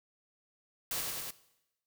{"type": "noise with echo", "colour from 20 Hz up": "white", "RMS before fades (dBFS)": -35, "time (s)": [0.91, 1.01], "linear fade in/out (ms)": 2, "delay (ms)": 99, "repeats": 3, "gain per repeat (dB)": -2, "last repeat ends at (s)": 1.307, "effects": ["noise-tail reverb RT60 0.9 s tail -18 dB re dry"]}